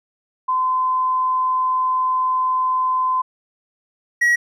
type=tone pair in turn; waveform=sine / triangle; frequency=1026 / 1912.4 Hz; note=C6 / A#6; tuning=-34 / +44 cents; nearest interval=major seventh; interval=1078 cents; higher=second; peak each=-16 / -11 dBFS; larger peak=second; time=0.48-3.22 / 4.21-4.36 s; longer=first; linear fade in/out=10 ms; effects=none